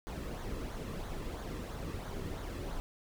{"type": "noise with flanger", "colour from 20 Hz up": "brown", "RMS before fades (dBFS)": -40, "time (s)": [0.07, 2.8], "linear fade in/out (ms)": 0, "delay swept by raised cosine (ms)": [0.37, 1.37], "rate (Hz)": 3, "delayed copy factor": -0.5, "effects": []}